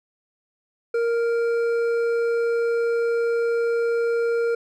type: tone with hard clipping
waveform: sine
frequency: 466.2 Hz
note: A#4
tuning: in tune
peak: -21 dBFS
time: 0.94-4.55 s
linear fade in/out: 5 ms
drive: 7 dB
effects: none